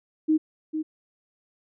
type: tone with echo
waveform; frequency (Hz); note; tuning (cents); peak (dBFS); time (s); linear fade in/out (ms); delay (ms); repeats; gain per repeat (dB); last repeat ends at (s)
sine; 312.2; D#4; +6; -17; 0.28-0.38; 20; 450; 1; -8; 0.83
effects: none